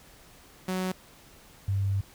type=tone pair in turn; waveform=sawtooth / sine; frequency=185.6 / 98.32 Hz; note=F#3 / G2; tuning=+6 / +6 cents; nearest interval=major seventh; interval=1100 cents; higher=first; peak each=-24 dBFS; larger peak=neither; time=0.68-0.92 / 1.68-2.01 s; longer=second; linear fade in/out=5 ms; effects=pink hiss -54 dBFS RMS until 2.14 s